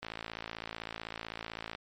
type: click train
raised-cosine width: 0.3 ms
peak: -22 dBFS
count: 97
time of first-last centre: 0.03-1.75 s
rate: 55.8 Hz
effects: MP3 48 kbps